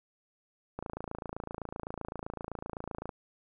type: click train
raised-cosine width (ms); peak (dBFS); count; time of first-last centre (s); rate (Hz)
1; -23; 65; 0.79-3.092; 27.8
effects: none